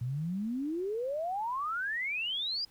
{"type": "exponential sweep", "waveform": "sine", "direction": "up", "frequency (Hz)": [116.54, 4978], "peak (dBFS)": -31, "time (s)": [0.01, 2.65], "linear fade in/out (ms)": 5, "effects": ["pink hiss -63 dBFS RMS until 2.7 s"]}